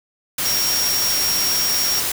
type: tone in noise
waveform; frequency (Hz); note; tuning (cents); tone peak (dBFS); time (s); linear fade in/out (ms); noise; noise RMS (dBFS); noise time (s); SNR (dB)
sine; 5588; F8; 0; -19; 0.45-2; 5; white; -22; 0.38-2.12; 0
effects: none